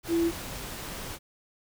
sine tone in noise, 335.6 Hz, E4, 31 cents sharp, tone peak -22 dBFS, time 0.08-0.32 s, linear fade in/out 50 ms, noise pink, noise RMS -38 dBFS, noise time 0.03-1.19 s, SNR +13 dB, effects none

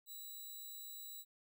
5% pulse tone, 3929 Hz, B7, 10 cents flat, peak -40 dBFS, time 0.06-1.25 s, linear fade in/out 50 ms, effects none

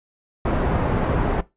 pink low-pass noise, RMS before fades -21 dBFS, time 0.45-1.41 s, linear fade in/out 5 ms, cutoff 1100 Hz, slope 12 dB/octave, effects noise-tail reverb RT60 0.2 s tail -18 dB re dry + resampled to 8000 Hz

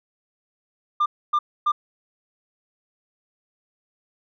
sine tone bursts, 1197 Hz, D6, 33 cents sharp, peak -14 dBFS, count 3, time 1-1.72 s, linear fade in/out 10 ms, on 60 ms, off 270 ms, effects tanh soft clip ceiling -16 dBFS

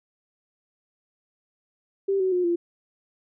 sine tone with pitch steps, 392 / 375.4 / 359.5 / 344.2 Hz, G4 / F#4 / F#4 / F4, 0 / +25 / -50 / -25 cents, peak -20 dBFS, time 2.08-2.56 s, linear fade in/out 10 ms, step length 120 ms, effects none

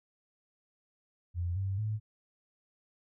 sine tone with pitch steps, 87.31 / 96.88 / 107.49 Hz, F2 / G2 / A2, 0 / -20 / -40 cents, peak -30 dBFS, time 1.34-2 s, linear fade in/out 50 ms, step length 220 ms, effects none

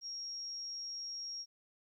sine tone, 5588 Hz, F8, in tune, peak -40 dBFS, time 0.01-1.46 s, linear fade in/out 50 ms, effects 13-bit

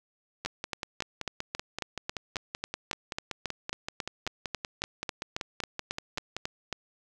two click trains, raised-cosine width 0.2 ms, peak -16 / -14 dBFS, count 32 / 24, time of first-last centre 0.45-6.366 / 0.46-6.727 s, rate 5.24 / 3.67 Hz, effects none

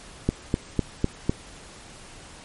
click train, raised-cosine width 3 ms, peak -7 dBFS, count 5, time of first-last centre 0.29-1.295 s, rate 3.98 Hz, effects pink hiss -45 dBFS RMS until 2.44 s + MP3 48 kbps

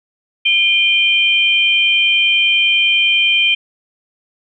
sine tone pair together, 2415 / 3125 Hz, D7 / G7, +48 / -6 cents, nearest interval major third, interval 446 cents, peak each -13 dBFS, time 0.45-3.55 s, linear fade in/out 10 ms, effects none

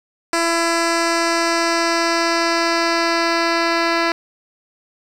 10% pulse tone with low-pass filter sweep, 335.1 Hz, E4, 29 cents sharp, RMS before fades -18 dBFS, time 0.33-4.12 s, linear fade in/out 2 ms, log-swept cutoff 7900 to 4000 Hz, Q 1.7, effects 7-bit

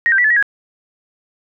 sine tone with pitch steps, 1875 / 1572 / 1955 / 1731 / 1908 / 1655 Hz, A#6 / G6 / B6 / A6 / A#6 / G#6, +10 / +4 / -18 / -29 / +40 / -6 cents, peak -10 dBFS, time 0.06-0.426 s, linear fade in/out 0 ms, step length 61 ms, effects none

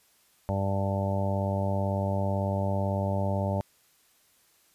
harmonic tone, 98 Hz, G2, in tune, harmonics 1 / 2 / 3 / 4 / 5 / 6 / 7 / 8 / 9, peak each -28 / -32 / -41 / -41 / -41 / -32 / -39 / -41 / -37 dBFS, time 0.49-3.61 s, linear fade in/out 0 ms, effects white hiss -64 dBFS RMS until 4.74 s + resampled to 32000 Hz

